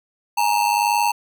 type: ring-modulated tone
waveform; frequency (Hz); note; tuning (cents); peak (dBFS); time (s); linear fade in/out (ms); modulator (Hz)
square; 888; A5; +16; -14; 0.37-1.12; 10; 50.6
effects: none